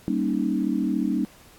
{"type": "chord", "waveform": "sine", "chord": "Eb dominant seventh", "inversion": "first", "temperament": "equal", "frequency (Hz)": [196, 233.1, 277.2, 311.1], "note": ["G3", "Bb3", "Db4", "Eb4"], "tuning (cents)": [0, 0, 0, 0], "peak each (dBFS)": -27, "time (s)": [0.08, 1.25], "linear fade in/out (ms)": 0, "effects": ["pink hiss -52 dBFS RMS until 1.58 s", "AAC 64 kbps"]}